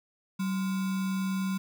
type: tone with sample-and-hold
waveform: sine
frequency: 190.3 Hz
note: F#3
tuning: 49 cents sharp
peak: -27 dBFS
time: 0.39-1.58 s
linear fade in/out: 10 ms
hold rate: 1225 Hz
effects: none